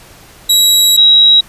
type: tone pair in turn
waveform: sawtooth / sine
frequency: 3871 / 3851 Hz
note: B7 / B7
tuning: -35 / -44 cents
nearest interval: unison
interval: 9 cents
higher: first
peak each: -3 dBFS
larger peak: neither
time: 0.49-0.97 / 0.97-1.41 s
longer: first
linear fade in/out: 10 ms
effects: pink hiss -39 dBFS RMS until 1.48 s + resampled to 32000 Hz